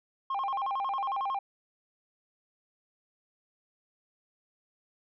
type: tone with vibrato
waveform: sine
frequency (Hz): 923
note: A#5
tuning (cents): -17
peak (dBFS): -26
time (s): 0.3-1.39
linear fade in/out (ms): 5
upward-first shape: square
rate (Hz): 11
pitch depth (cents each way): 260
effects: tanh soft clip ceiling -28 dBFS